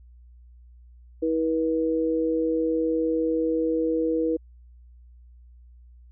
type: tone pair together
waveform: sine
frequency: 322.4 / 483.1 Hz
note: E4 / B4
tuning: -38 / -38 cents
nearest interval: perfect fifth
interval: 700 cents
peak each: -24 / -24 dBFS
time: 1.22-4.37 s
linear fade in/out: 10 ms
effects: added 60 Hz sine -47 dBFS peak until 6.11 s